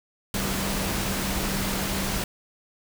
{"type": "tone in noise", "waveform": "sine", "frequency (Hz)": 194.9, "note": "G3", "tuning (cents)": -10, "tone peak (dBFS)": -32, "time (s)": [0.34, 2.24], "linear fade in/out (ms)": 2, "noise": "pink", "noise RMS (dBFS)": -28, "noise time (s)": [0.34, 2.24], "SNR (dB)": -7, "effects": []}